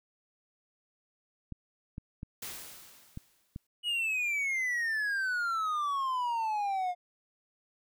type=clicks; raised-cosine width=5 ms; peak=-27 dBFS; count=5; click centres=1.523 / 1.981 / 2.231 / 3.174 / 3.561 s
type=noise with exponential decay; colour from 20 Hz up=white; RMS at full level=-39 dBFS; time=2.42-3.67 s; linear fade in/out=5 ms; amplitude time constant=270 ms
type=exponential sweep; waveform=triangle; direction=down; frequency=2933 to 706 Hz; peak=-27 dBFS; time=3.83-6.95 s; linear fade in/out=50 ms
effects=none